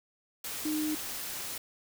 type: tone in noise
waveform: sine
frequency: 306.1 Hz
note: D#4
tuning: 28 cents flat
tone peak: -29 dBFS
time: 0.65-0.95 s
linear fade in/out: 5 ms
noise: white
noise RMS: -38 dBFS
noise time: 0.44-1.58 s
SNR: +6 dB
effects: none